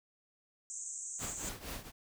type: band-pass noise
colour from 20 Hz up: pink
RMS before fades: -43 dBFS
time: 0.7-1.49 s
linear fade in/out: 0 ms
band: 6400 to 8200 Hz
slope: 96 dB/octave
type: noise with tremolo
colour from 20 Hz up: pink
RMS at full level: -40 dBFS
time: 1.18-1.92 s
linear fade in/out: 50 ms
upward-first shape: triangle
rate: 4.2 Hz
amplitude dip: 85%
effects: none